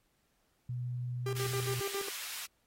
sine tone, 123.2 Hz, B2, 4 cents flat, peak -34 dBFS, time 0.69-1.8 s, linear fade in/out 5 ms
45% pulse tone with tremolo, 396.9 Hz, G4, 22 cents sharp, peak -34 dBFS, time 1.26-2.09 s, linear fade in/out 5 ms, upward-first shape square, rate 7.3 Hz, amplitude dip 75%
pink high-pass noise, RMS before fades -42 dBFS, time 1.36-2.46 s, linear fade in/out 5 ms, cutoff 1900 Hz, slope 12 dB/octave
effects pink hiss -75 dBFS RMS until 2.66 s + AAC 48 kbps

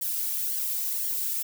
violet noise with flanger, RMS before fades -29 dBFS, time 0.01-1.43 s, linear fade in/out 10 ms, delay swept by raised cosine 0.78 to 2.48 ms, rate 1.9 Hz, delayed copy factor -1, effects none

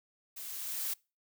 blue noise with level ramp, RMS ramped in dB -44 to -34 dBFS, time 0.36-0.94 s, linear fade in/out 10 ms, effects noise-tail reverb RT60 0.3 s tail -25 dB re dry

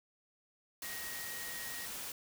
sine tone in noise, 1884 Hz, A#6, 18 cents sharp, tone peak -46 dBFS, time 0.83-1.86 s, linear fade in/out 2 ms, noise white, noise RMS -43 dBFS, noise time 0.82-2.12 s, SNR -6 dB, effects none

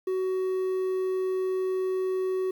triangle tone, 374.4 Hz, F#4, 20 cents sharp, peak -23 dBFS, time 0.07-2.51 s, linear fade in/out 5 ms, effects 9-bit

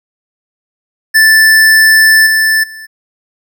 square tone with level steps, 1760 Hz, A6, in tune, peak -4 / -8 / -27 dBFS, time 1.14-2.87 s, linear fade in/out 20 ms, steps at 2.26 / 2.63 s, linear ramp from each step 10 ms, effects none

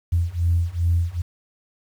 sine beating tone pair, 84.1 / 86.6 Hz, E2 / F2, +35 / -14 cents, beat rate 2.5 Hz, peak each -21 / -20 dBFS, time 0.12-1.22 s, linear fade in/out 10 ms, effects tanh soft clip ceiling -10 dBFS + 8-bit

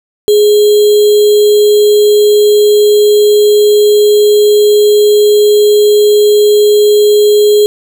sine tone with sample-and-hold, 417.9 Hz, G#4, 11 cents sharp, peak -3 dBFS, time 0.28-7.66 s, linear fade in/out 0 ms, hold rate 3675 Hz, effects none

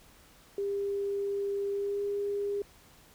sine tone with pitch glide, 400.1 to 405 Hz, G4 to G#4, +35 to -43 cents, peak -29 dBFS, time 0.58-2.62 s, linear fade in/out 2 ms, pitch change +22 cents, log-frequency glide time 1.72-2.02 s, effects pink hiss -58 dBFS RMS until 3.14 s

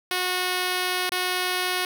5% pulse tone with dropouts, 364.8 Hz, F#4, 24 cents flat, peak -12 dBFS, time 0.11-1.85 s, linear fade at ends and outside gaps 2 ms, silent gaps 1.094-1.119 s, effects none

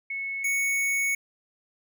sine / square tone pair in turn, 2200 / 2219 Hz, C#7 / C#7, -14 / +1 cents, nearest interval unison, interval 15 cents, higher second, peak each -29 / -24 dBFS, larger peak second, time 0.1-0.44 / 0.44-1.15 s, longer second, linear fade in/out 5 ms, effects none

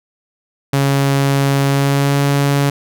sawtooth tone with pitch glide, 138.59 to 141.09 Hz, C#3 to C#3, 0 to +31 cents, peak -8 dBFS, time 0.73-2.7 s, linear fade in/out 5 ms, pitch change +31 cents, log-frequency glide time 1.64-2.22 s, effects none

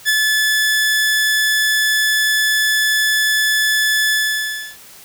sawtooth tone with ADSR envelope, 1729 Hz, A6, 31 cents flat, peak -8 dBFS, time 0.05-4.77 s, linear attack 37 ms, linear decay 36 ms, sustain -2 dB, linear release 650 ms, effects white hiss -41 dBFS RMS until 5.04 s

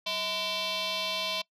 sine tone with frequency modulation, 189.6 Hz, F#3, 43 cents sharp, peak -26 dBFS, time 0.06-1.42 s, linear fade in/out 10 ms, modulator 831 Hz, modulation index 5.3, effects noise-tail reverb RT60 0.1 s tail -24 dB re dry + tanh soft clip ceiling -28 dBFS

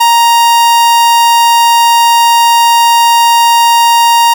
45% pulse tone, 935 Hz, A#5, 5 cents sharp, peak -4 dBFS, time 0-4.34 s, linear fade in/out 10 ms, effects none

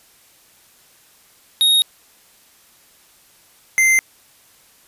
square tone pair in turn, 3746 / 2081 Hz, A#7 / C7, +8 / -10 cents, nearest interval minor seventh, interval 1018 cents, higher first, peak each -12 dBFS, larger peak neither, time 1.61-1.82 / 3.78-3.99 s, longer neither, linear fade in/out 0 ms, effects white hiss -52 dBFS RMS until 4.87 s + resampled to 32000 Hz

